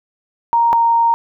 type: tone pair in turn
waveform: sine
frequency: 933 / 927.9 Hz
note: A#5 / A#5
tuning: +1 / -8 cents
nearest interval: unison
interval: 9 cents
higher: first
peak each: -10 dBFS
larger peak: neither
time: 0.53-0.73 / 0.73-1.14 s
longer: second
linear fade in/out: 0 ms
effects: none